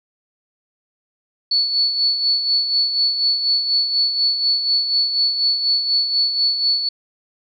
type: tone with tremolo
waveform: sine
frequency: 4435 Hz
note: C#8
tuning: in tune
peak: -13 dBFS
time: 1.51-6.89 s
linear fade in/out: 5 ms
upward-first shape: sine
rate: 4.1 Hz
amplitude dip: 55%
effects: none